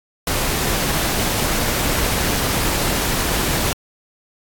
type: noise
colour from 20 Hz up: pink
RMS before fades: -20 dBFS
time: 0.27-3.73 s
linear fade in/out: 2 ms
effects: AAC 64 kbps